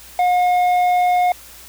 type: tone with tanh clipping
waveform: sine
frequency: 719 Hz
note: F#5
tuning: 50 cents flat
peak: -14 dBFS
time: 0.19-1.32 s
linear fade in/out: 2 ms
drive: 7 dB
effects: added 60 Hz sine -49 dBFS peak until 1.68 s + white hiss -41 dBFS RMS until 1.68 s

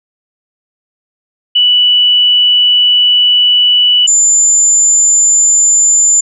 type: tone pair in turn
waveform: sine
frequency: 2960 / 7122 Hz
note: F#7 / A8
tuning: 0 / +20 cents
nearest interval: octave + minor third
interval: 1520 cents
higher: second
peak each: -5 dBFS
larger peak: neither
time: 1.55-4.07 / 4.07-6.21 s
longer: first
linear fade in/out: 10 ms
effects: none

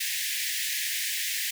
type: high-pass noise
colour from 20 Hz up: pink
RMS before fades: -30 dBFS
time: 0-1.51 s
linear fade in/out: 10 ms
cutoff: 1700 Hz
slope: 96 dB/octave
effects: none

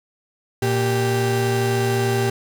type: tone pair together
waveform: 35% pulse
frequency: 116.54 / 392 Hz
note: A#2 / G4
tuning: 0 / 0 cents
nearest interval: octave + major sixth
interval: 2100 cents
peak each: -19 dBFS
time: 0.62-2.3 s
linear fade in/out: 5 ms
effects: none

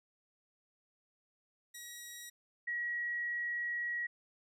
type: tone pair in turn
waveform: 10% pulse / sine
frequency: 1912 / 1912 Hz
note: A#6 / A#6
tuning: +43 / +43 cents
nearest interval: unison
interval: 0 cents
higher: neither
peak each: -37 / -34 dBFS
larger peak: second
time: 1.74-2.3 / 2.67-4.07 s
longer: second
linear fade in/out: 10 ms
effects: none

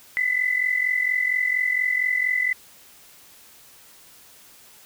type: tone pair together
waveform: sine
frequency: 1995.7 / 2040 Hz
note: B6 / C7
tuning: +18 / -44 cents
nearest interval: unison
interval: 38 cents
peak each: -21 / -25 dBFS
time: 0.17-2.53 s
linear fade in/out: 0 ms
effects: white hiss -50 dBFS RMS until 4.85 s

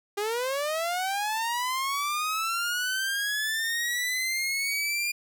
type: linear sweep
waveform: sawtooth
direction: up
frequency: 398.8 to 2413 Hz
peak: -23 dBFS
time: 0.17-5.12 s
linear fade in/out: 10 ms
effects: none

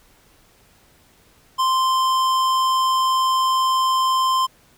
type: tone with tanh clipping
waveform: sine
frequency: 1043 Hz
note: C6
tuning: 6 cents flat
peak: -18 dBFS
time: 1.58-4.47 s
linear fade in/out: 20 ms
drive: 17 dB
effects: pink hiss -55 dBFS RMS until 4.77 s

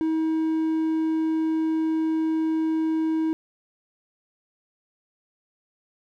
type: tone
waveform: triangle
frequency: 319 Hz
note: D#4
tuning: 43 cents sharp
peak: -19 dBFS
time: 0.01-3.33 s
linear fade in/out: 0 ms
effects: none

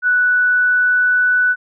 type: tone with pitch glide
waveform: sine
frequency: 1480 to 1488.6 Hz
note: F#6 to F#6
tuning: 0 to +10 cents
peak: -11 dBFS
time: 0.02-1.56 s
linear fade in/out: 50 ms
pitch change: +10 cents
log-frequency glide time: 0.19-1.39 s
effects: none

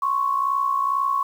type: tone pair together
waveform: sine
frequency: 1046.5 / 1108.7 Hz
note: C6 / C#6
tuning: 0 / 0 cents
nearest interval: minor second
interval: 100 cents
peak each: -26 / -20 dBFS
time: 0.02-1.23 s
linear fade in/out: 5 ms
effects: 8-bit

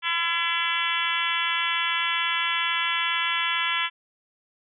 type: harmonic tone with a mistuned harmonic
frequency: 337.8 Hz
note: E4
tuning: 42 cents sharp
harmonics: 3 / 4 / 5 / 6 / 7 / 8 / 9 / 10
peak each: -31 / -31 / -31 / -31 / -31 / -31 / -31 / -31 dBFS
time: 0.02-3.9 s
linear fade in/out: 50 ms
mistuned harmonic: 7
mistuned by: -40 cents
effects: none

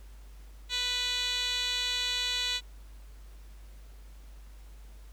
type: tone with band-pass filter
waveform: 10% pulse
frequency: 493.9 Hz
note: B4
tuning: in tune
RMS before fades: -31 dBFS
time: 0.69-2.61 s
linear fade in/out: 50 ms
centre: 4100 Hz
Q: 5.4
effects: added 50 Hz sine -46 dBFS peak until 5.12 s + pink hiss -61 dBFS RMS until 5.12 s

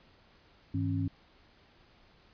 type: tone cluster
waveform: sine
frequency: 100.5 / 159.7 / 272.6 Hz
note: G2 / D#3 / C#4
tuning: +44 / +45 / -29 cents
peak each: -31 / -36 / -33 dBFS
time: 0.74-1.08 s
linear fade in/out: 5 ms
effects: pink hiss -62 dBFS RMS until 2.33 s + resampled to 11025 Hz

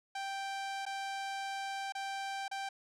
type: tone with dropouts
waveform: sawtooth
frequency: 784 Hz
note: G5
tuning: in tune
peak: -33 dBFS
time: 0.15-2.69 s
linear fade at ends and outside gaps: 5 ms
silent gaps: 0.854-0.863 / 1.923-1.95 / 2.481-2.513 s
effects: low-pass 7000 Hz 12 dB/octave

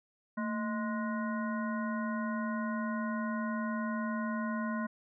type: harmonic tone with a mistuned harmonic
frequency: 208.7 Hz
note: G#3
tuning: 9 cents sharp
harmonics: 1 / 3 / 5 / 7 / 9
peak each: -33 / -42 / -40 / -42 / -47 dBFS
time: 0.37-4.87 s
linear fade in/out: 10 ms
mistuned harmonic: 1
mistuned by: +120 cents
effects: none

